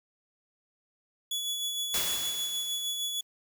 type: tone with tremolo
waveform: sawtooth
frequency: 3400 Hz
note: G#7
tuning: 40 cents sharp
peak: -26 dBFS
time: 1.31-3.21 s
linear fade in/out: 5 ms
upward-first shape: sine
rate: 6.5 Hz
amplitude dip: 35%
type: noise with exponential decay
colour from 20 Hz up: white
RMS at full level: -29 dBFS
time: 1.94-3.23 s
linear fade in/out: 2 ms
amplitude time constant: 280 ms
effects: none